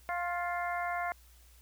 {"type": "harmonic tone with a mistuned harmonic", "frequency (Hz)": 350, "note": "F4", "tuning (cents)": 4, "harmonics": [2, 3, 4, 5, 6], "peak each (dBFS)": [-34, -39, -40, -42, -41], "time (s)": [0.09, 1.12], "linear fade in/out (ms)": 0, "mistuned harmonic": 3, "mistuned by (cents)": 19, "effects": ["added 60 Hz sine -57 dBFS peak until 1.61 s", "white hiss -63 dBFS RMS until 1.61 s"]}